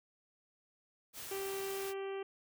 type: noise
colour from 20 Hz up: white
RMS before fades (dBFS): -46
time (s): 1.13-1.94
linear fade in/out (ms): 50
type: harmonic tone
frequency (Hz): 390.4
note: G4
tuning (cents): -7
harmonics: 1 / 2 / 3 / 4 / 5 / 6 / 7 / 8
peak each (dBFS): -38 / -49 / -52 / -56 / -56 / -56 / -56 / -58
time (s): 1.31-2.23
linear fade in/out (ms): 5
effects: none